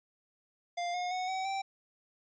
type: tone with pitch steps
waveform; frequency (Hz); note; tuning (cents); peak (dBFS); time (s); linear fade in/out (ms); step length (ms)
square; 698.5 / 717.7 / 737.5 / 757.8 / 778.6; F5 / F5 / F#5 / F#5 / G5; 0 / +47 / -6 / +41 / -12; -33; 0.77-1.62; 10; 170
effects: resampled to 16000 Hz